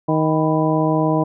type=harmonic tone with a mistuned harmonic; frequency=156.7 Hz; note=D#3; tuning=13 cents sharp; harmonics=1 / 2 / 3 / 4 / 5 / 6; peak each=-20 / -19 / -24 / -22 / -26 / -24 dBFS; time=0.08-1.24 s; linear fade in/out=10 ms; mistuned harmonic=6; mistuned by=+88 cents; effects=none